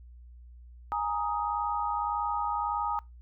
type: chord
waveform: sine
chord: Ab suspended second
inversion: none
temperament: equal with one note detuned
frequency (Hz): 830.6 / 932.3 / 1249.6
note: Ab5 / Bb5 / Eb6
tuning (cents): 0 / 0 / +7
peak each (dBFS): -32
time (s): 0.92-2.99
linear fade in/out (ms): 0
effects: noise-tail reverb RT60 0.2 s tail -23 dB re dry + added 60 Hz sine -47 dBFS peak until 3.21 s